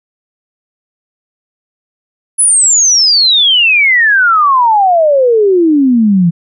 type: exponential sweep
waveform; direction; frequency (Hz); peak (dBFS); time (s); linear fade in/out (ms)
sine; down; 10380 to 164.2; -5; 2.38-6.31; 20
effects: none